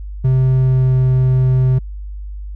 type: tone with pitch glide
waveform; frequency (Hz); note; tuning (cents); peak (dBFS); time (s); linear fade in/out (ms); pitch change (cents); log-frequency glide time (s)
triangle; 130 to 128.95; C3 to C3; -11 to -25; -8; 0.24-1.79; 10; -14; 0.59-1
effects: added 50 Hz sine -25 dBFS peak until 2.55 s